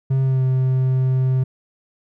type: tone with pitch glide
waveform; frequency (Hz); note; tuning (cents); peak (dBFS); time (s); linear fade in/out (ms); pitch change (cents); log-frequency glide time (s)
triangle; 133.3 to 130.03; C3 to C3; +33 to -10; -13; 0.1-1.44; 10; -43; 0.22-0.43
effects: none